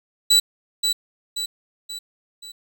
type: tone with echo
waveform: 35% pulse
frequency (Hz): 3951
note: B7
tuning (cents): 0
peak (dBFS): -10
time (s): 0.3-0.4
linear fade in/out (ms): 10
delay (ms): 530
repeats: 4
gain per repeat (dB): -6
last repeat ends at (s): 2.52
effects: none